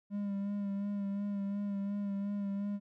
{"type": "tone with vibrato", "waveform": "triangle", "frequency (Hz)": 200.9, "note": "G3", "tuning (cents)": 43, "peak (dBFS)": -31, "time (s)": [0.1, 2.8], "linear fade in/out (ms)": 50, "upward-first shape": "sine", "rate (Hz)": 2.8, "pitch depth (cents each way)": 28, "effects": []}